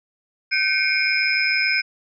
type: tone cluster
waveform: sine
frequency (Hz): 1539 / 2163 / 2314 / 2421 / 5110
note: G6 / C#7 / D7 / D#7 / D#8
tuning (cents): -32 / -43 / -26 / -48 / +45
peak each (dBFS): -24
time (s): 0.51-1.82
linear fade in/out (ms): 20
effects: none